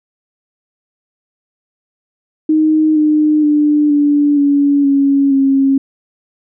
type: tone with pitch steps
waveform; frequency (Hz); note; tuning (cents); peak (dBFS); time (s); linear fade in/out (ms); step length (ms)
sine; 311.1 / 304.2 / 297.4 / 290.8 / 284.3 / 278 / 271.8; D#4 / D#4 / D4 / D4 / C#4 / C#4 / C#4; 0 / -39 / +22 / -17 / +44 / +5 / -34; -8; 2.49-5.78; 5; 470
effects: none